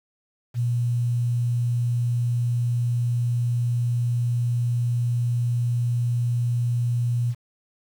sine tone, 120 Hz, B2, 49 cents flat, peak -20 dBFS, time 0.54-7.35 s, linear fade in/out 50 ms, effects 8-bit

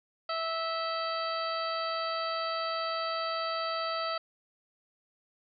harmonic tone with a mistuned harmonic, 655 Hz, E5, 11 cents flat, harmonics 1 / 2 / 3 / 4 / 5 / 6 / 7, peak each -35 / -33 / -43 / -45 / -44 / -44 / -40 dBFS, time 0.29-4.18 s, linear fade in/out 5 ms, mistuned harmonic 5, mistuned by -57 cents, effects none

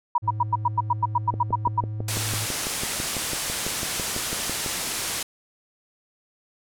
sine tone bursts, 962 Hz, B5, 46 cents flat, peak -17 dBFS, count 14, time 0.15-1.806 s, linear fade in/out 5 ms, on 31 ms, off 94 ms
triangle tone, 107.1 Hz, A2, 46 cents flat, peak -26 dBFS, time 0.22-2.46 s, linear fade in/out 20 ms
click train, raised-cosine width 2 ms, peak -17 dBFS, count 21, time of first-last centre 1.34-4.662 s, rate 6.02 Hz
white low-pass noise, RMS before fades -29 dBFS, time 2.08-5.23 s, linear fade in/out 5 ms, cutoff 11000 Hz, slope 24 dB/octave
effects none

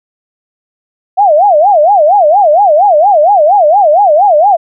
sine tone with vibrato, 701 Hz, F5, 6 cents sharp, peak -3 dBFS, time 1.17-4.57 s, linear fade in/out 20 ms, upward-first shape sine, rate 4.3 Hz, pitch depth 300 cents each way, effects none

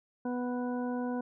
harmonic tone, 246.9 Hz, B3, in tune, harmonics 1 / 2 / 3 / 4 / 6, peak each -32 / -38 / -42 / -44 / -48 dBFS, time 0.25-1.21 s, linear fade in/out 5 ms, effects none

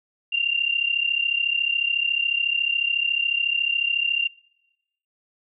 sine tone pair together, 2766 / 2800 Hz, F7 / F7, -17 / +4 cents, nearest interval unison, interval 21 cents, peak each -23 dBFS, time 0.32-4.28 s, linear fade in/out 10 ms, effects noise-tail reverb RT60 0.9 s tail -23 dB re dry

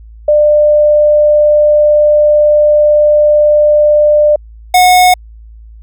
sine / square tone pair in turn, 597 / 728.7 Hz, D5 / F#5, +28 / -27 cents, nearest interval minor third, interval 345 cents, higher second, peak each -4 dBFS, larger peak neither, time 0.28-4.36 / 4.74-5.14 s, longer first, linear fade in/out 5 ms, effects added 55 Hz sine -31 dBFS peak until 5.82 s

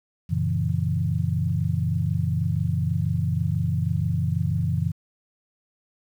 sine chord, F# dominant seventh, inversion none, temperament equal, 92.5 / 116.54 / 138.59 / 164.81 Hz, F#2 / A#2 / C#3 / E3, 0 / 0 / 0 / 0 cents, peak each -26 / -28 / -27 / -26 dBFS, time 0.29-4.92 s, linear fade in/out 20 ms, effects 9-bit

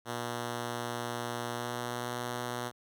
5% pulse tone with pitch glide, 120 to 121.75 Hz, B2 to B2, -49 to -24 cents, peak -23 dBFS, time 0.05-2.72 s, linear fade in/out 50 ms, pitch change +25 cents, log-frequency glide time 1.56-2.08 s, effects none

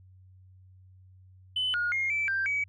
sine tone with pitch steps, 3020 / 1436 / 2136 / 2322 / 1576 / 2274 Hz, F#7 / F6 / C7 / D7 / G6 / C#7, +35 / +48 / +35 / -20 / +9 / +44 cents, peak -25 dBFS, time 1.56-2.64 s, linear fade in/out 5 ms, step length 180 ms, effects tanh soft clip ceiling -21 dBFS + added 93 Hz sine -52 dBFS peak until 2.68 s

